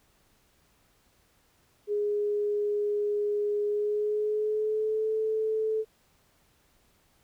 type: tone with pitch glide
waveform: sine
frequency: 414.3 to 437.2 Hz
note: G#4 to A4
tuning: -4 to -11 cents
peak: -25 dBFS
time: 1.87-5.85 s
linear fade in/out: 50 ms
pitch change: +93 cents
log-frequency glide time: 3.65-5.11 s
effects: pink hiss -66 dBFS RMS until 7.23 s